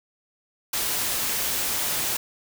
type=noise; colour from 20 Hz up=white; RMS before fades=-26 dBFS; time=0.73-2.17 s; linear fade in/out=5 ms; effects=none